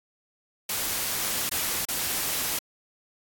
white noise with dropouts, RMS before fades -28 dBFS, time 0.69-2.59 s, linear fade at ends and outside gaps 5 ms, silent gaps 1.494-1.514 / 1.853-1.885 s, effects AAC 64 kbps

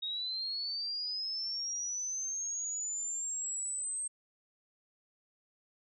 sine linear sweep, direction up, 3737 to 8372 Hz, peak -34 dBFS, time 0.02-4.08 s, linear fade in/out 10 ms, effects none

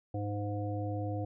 harmonic tone, 103 Hz, G#2, 14 cents flat, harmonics 1 / 3 / 5 / 7, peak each -34 / -39 / -41 / -42 dBFS, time 0.14-1.25 s, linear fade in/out 5 ms, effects none

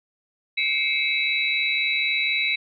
sine tone cluster, 2145 / 2289 / 2592 / 3912 Hz, C7 / D7 / E7 / B7, +42 / -45 / -30 / -17 cents, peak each -26 dBFS, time 0.57-2.56 s, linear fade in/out 10 ms, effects none

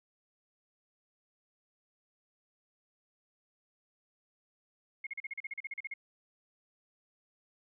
sine tone bursts, 2154 Hz, C7, 50 cents sharp, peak -36 dBFS, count 14, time 5.04-5.939 s, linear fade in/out 5 ms, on 28 ms, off 39 ms, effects none

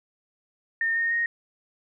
sine tone with pitch steps, 1823 / 1843.1 / 1863.5 Hz, A#6 / A#6 / A#6, -39 / -20 / -1 cents, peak -22 dBFS, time 0.81-1.26 s, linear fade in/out 2 ms, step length 150 ms, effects none

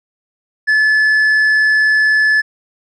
triangle tone with tanh clipping, 1728 Hz, A6, 32 cents flat, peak -10 dBFS, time 0.67-2.42 s, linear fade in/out 20 ms, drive 8 dB, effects none

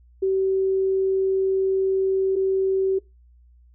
sine tone pair in turn, 383.1 / 383.1 Hz, G4 / G4, -40 / -40 cents, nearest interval unison, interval 0 cents, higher neither, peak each -18 dBFS, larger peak neither, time 0.22-2.36 / 2.36-2.99 s, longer first, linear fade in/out 10 ms, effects noise-tail reverb RT60 0.2 s tail -21 dB re dry + added 60 Hz sine -50 dBFS peak until 3.74 s

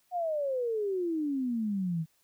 sine exponential sweep, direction down, 734 to 155.56 Hz, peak -28 dBFS, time 0.11-2.06 s, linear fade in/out 50 ms, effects white hiss -70 dBFS RMS until 2.23 s

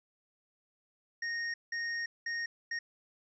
square tone bursts at uneven times, 1857 Hz, A#6, 7 cents flat, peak -34 dBFS, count 4, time 1.22-1.54 / 1.72-2.06 / 2.26-2.46 / 2.71-2.79 s, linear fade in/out 5 ms, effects resampled to 16000 Hz

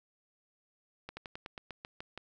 slowing click train, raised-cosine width 0.3 ms, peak -26 dBFS, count 10, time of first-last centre 1.09-2.176 s, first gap 80 ms, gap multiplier 1.1, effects none

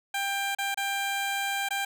15% pulse tone with dropouts, 793 Hz, G5, 20 cents sharp, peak -21 dBFS, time 0.14-1.85 s, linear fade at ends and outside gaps 5 ms, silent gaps 0.55-0.585 / 0.745-0.773 / 1.688-1.706 s, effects none

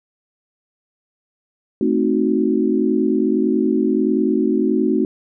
sine chord, A diminished seventh, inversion none, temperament equal, 220 / 261.6 / 311.1 / 370 Hz, A3 / C4 / Eb4 / Gb4, 0 / 0 / 0 / 0 cents, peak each -20 dBFS, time 1.81-5.05 s, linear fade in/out 2 ms, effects none

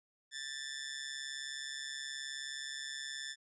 15% pulse tone with amplitude modulation, 1760 Hz, A6, in tune, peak -31 dBFS, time 0.31-3.36 s, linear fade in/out 50 ms, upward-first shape sine, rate 139 Hz, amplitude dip 70%, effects resampled to 22050 Hz

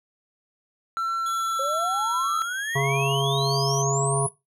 triangle tone with vibrato, 1344 Hz, E6, 33 cents sharp, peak -22 dBFS, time 0.97-2.42 s, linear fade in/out 0 ms, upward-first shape triangle, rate 1.2 Hz, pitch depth 10 cents each way
20% pulse tone with pitch glide, 3382 to 3174 Hz, G#7 to G7, +31 to +21 cents, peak -29 dBFS, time 1.26-3.82 s, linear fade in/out 2 ms, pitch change -110 cents, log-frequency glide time 1.69-3.53 s
sine exponential sweep, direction up, 529 to 10410 Hz, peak -27 dBFS, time 1.59-4.29 s, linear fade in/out 5 ms
harmonic tone, 137.8 Hz, C#3, 10 cents flat, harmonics 1 / 3 / 5 / 7 / 8, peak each -23 / -28 / -30 / -31 / -32 dBFS, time 2.75-4.27 s, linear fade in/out 10 ms
effects noise-tail reverb RT60 0.2 s tail -17 dB re dry

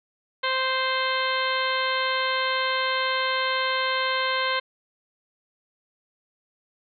harmonic tone, 522 Hz, C5, 4 cents flat, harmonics 1 / 2 / 3 / 4 / 5 / 6 / 7 / 8, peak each -30 / -27 / -29 / -30 / -36 / -32 / -35 / -34 dBFS, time 0.43-4.6 s, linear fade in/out 10 ms, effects none

